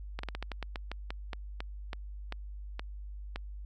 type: slowing click train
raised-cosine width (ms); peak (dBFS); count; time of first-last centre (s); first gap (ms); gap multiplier
0.3; -21; 16; 0.19-3.36; 44; 1.2
effects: added 50 Hz sine -40 dBFS peak until 3.65 s